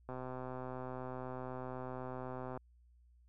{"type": "click train", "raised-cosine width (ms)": 1, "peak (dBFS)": -30, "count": 319, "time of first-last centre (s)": [0.09, 2.574], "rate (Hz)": 128, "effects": ["added 60 Hz sine -62 dBFS peak until 3.28 s"]}